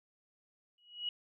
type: tone with exponential growth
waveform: sine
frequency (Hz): 2911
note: F#7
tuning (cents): -29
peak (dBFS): -31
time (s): 0.78-1.09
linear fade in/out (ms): 2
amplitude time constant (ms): 67
effects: none